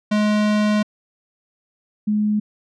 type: tone pair in turn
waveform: square / sine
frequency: 210.7 / 210.7 Hz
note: G#3 / G#3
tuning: +25 / +25 cents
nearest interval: unison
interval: 0 cents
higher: neither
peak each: -16 dBFS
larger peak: neither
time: 0.11-0.83 / 2.07-2.4 s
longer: first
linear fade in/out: 10 ms
effects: low-pass 5000 Hz 12 dB/octave